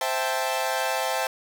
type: chord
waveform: sawtooth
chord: A minor seventh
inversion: first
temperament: equal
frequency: 523.3 / 659.3 / 784 / 880 Hz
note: C5 / E5 / G5 / A5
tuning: 0 / 0 / 0 / 0 cents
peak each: -26 dBFS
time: 0.01-1.27 s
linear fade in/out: 2 ms
effects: 8-bit